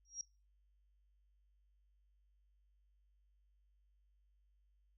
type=tone with exponential growth; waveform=sine; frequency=5640 Hz; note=F8; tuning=16 cents sharp; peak=-37 dBFS; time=0.05-0.21 s; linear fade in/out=1 ms; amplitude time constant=34 ms; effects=noise-tail reverb RT60 0.3 s tail -20 dB re dry + added 50 Hz sine -70 dBFS peak until 4.97 s

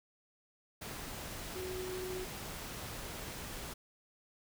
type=tone in noise; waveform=sine; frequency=369.5 Hz; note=F#4; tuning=2 cents flat; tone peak=-39 dBFS; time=1.55-2.25 s; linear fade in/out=10 ms; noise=pink; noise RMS=-44 dBFS; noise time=0.81-3.74 s; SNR=+2 dB; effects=none

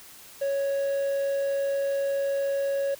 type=tone with quantisation; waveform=triangle; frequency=554.4 Hz; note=C#5; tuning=in tune; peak=-22 dBFS; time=0.41-2.95 s; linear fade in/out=10 ms; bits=8; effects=white hiss -48 dBFS RMS until 2.99 s

